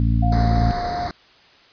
harmonic tone, 56.6 Hz, A1, 50 cents sharp, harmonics 1 / 2 / 3 / 4 / 5, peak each -18 / -19 / -29 / -25 / -30 dBFS, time 0-0.71 s, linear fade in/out 0 ms
sine tone, 708 Hz, F5, 23 cents sharp, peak -23 dBFS, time 0.22-1.08 s, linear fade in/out 10 ms
pink band-stop noise, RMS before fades -28 dBFS, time 0.32-1.11 s, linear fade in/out 2 ms, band 2100 to 3900 Hz, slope 96 dB/octave
effects white hiss -51 dBFS RMS until 1.72 s + resampled to 11025 Hz

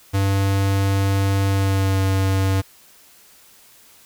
square tone with pitch glide, 98 to 96.15 Hz, G2 to G2, 0 to -33 cents, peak -17 dBFS, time 0.13-2.62 s, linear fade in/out 20 ms, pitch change -33 cents, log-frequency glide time 1.48-1.99 s, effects white hiss -50 dBFS RMS until 4.05 s

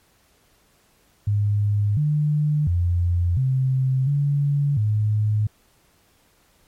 sine tone with pitch steps, 103.1 / 149.7 / 87.3 / 131.2 / 142.9 / 106.4 Hz, G#2 / D3 / F2 / C3 / D3 / G#2, -12 / +33 / 0 / +5 / -47 / +42 cents, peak -17 dBFS, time 1.27-5.47 s, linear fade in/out 5 ms, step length 700 ms, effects pink hiss -60 dBFS RMS until 6.67 s + MP3 64 kbps

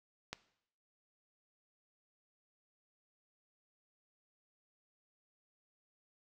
click, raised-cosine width 0.2 ms, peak -22 dBFS, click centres 0.33 s, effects noise-tail reverb RT60 0.7 s tail -17 dB re dry

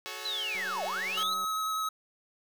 5% pulse chord, F# minor, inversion none, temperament equal with one note detuned, 370 / 431.9 / 554.4 Hz, F#4 / A4 / C#5, 0 / -32 / 0 cents, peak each -33 / -30 / -31 dBFS, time 0.06-1.23 s, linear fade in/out 0 ms
sine linear two-way sweep, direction down then up, 4117 to 563 to 4117 Hz, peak -31 dBFS, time 0.25-1.34 s, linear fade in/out 5 ms, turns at 0.84 s
click train, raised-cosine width 1 ms, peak -37 dBFS, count 171, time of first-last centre 0.55-1.445 s, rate 190 Hz
square tone with vibrato, 1281 Hz, E6, 50 cents flat, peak -30 dBFS, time 1.17-1.89 s, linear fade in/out 5 ms, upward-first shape sine, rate 10 Hz, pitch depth 10 cents each way
effects none

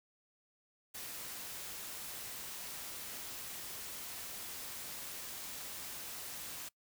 white noise, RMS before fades -45 dBFS, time 0.94-6.69 s, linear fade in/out 10 ms, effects noise-tail reverb RT60 0.1 s tail -22 dB re dry

